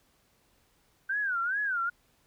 sine tone with vibrato, 1518 Hz, F#6, 44 cents sharp, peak -27 dBFS, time 1.09-1.9 s, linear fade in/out 10 ms, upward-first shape sine, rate 2.4 Hz, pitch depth 190 cents each way, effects pink hiss -68 dBFS RMS until 2.26 s

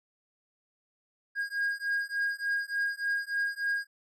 triangle beating tone pair, 1628 / 1631.4 Hz, G#6 / G#6, -35 / -31 cents, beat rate 3.4 Hz, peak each -30 / -30 dBFS, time 1.35-3.87 s, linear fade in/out 50 ms, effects none

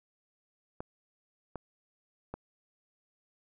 clicks, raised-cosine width 1 ms, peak -24 dBFS, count 3, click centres 0.805 / 1.557 / 2.34 s, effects none

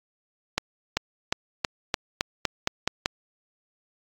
accelerating click train, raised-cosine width 0.2 ms, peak -5 dBFS, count 10, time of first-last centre 0.58-3.059 s, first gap 390 ms, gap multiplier 0.91, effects AAC 48 kbps

